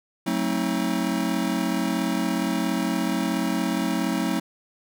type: chord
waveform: square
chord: F# diminished seventh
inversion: none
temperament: just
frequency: 185 / 222 / 266.4 / 319.7 Hz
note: F#3 / A3 / C4 / Eb4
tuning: 0 / +16 / +31 / +47 cents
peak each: -29 dBFS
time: 0.26-4.4 s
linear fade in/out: 10 ms
effects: none

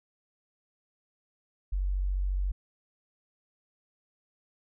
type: tone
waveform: sine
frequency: 47.11 Hz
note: F#1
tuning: 32 cents sharp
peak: -26 dBFS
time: 1.72-2.52 s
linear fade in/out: 10 ms
effects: none

